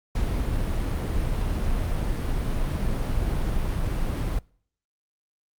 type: noise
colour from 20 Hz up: brown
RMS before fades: -25 dBFS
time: 0.15-4.39 s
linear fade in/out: 5 ms
effects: noise-tail reverb RT60 0.6 s tail -26 dB re dry + Opus 48 kbps